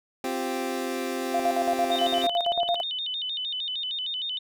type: chord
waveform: 25% pulse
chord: C suspended fourth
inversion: none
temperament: equal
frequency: 261.6 / 349.2 / 392 Hz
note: C4 / F4 / G4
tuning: 0 / 0 / 0 cents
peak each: -27 / -30 / -29 dBFS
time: 0.24-2.27 s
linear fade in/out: 2 ms
type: tone with tremolo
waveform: sine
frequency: 693 Hz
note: F5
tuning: 14 cents flat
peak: -21 dBFS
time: 1.34-2.81 s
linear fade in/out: 5 ms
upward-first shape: square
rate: 8.9 Hz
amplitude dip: 75%
type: tone with vibrato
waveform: sine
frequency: 3322 Hz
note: G#7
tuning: in tune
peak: -28 dBFS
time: 1.91-4.39 s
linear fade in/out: 10 ms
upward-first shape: square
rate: 6.5 Hz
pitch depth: 170 cents each way
effects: none